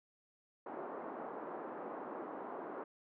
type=band-pass noise; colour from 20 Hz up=pink; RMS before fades=-45 dBFS; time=0.66-2.84 s; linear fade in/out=5 ms; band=280 to 1200 Hz; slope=24 dB/octave; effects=none